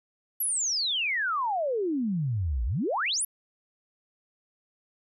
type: exponential two-way sweep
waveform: sine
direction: down then up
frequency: 11980 to 53.8 to 11980 Hz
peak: -25 dBFS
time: 0.4-3.25 s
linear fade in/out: 5 ms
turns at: 2.65 s
effects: none